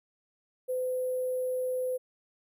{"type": "tone with sample-and-hold", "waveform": "sine", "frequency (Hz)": 508, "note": "B4", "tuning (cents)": 49, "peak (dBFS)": -28, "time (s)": [0.68, 1.98], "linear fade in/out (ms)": 20, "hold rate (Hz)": 11025, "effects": []}